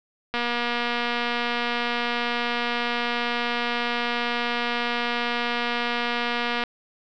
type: click train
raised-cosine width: 0.3 ms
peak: -10 dBFS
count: 1506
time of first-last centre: 0.34-6.637 s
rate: 239 Hz
effects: low-pass 5000 Hz 12 dB/octave